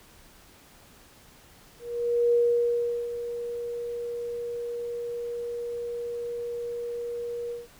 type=tone with ADSR envelope; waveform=sine; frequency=475.6 Hz; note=A#4; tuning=35 cents sharp; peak=-18 dBFS; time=1.79-7.68 s; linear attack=540 ms; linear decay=750 ms; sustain=-12 dB; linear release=170 ms; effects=pink hiss -54 dBFS RMS until 7.79 s